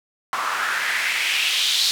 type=noise with band-pass filter sweep; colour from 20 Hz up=white; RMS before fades=-22 dBFS; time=0.33-1.91 s; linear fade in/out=0 ms; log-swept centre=1100 to 4200 Hz; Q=3.1; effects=none